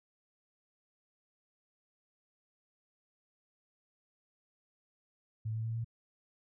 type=tone with pitch steps; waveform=sine; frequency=110 / 111.66 / 113.35 / 115.07 Hz; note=A2 / A2 / A#2 / A#2; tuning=0 / +26 / -48 / -22 cents; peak=-33 dBFS; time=5.45-5.846 s; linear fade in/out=10 ms; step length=99 ms; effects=none